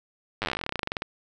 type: slowing click train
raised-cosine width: 0.3 ms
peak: -12 dBFS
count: 25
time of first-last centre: 0.42-1.021 s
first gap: 9 ms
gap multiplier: 1.08
effects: none